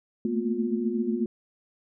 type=tone cluster; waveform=sine; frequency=219.5 / 227.6 / 242 / 356 Hz; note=A3 / A#3 / B3 / F4; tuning=-4 / -41 / -35 / +33 cents; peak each=-30 dBFS; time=0.25-1.26 s; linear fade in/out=2 ms; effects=none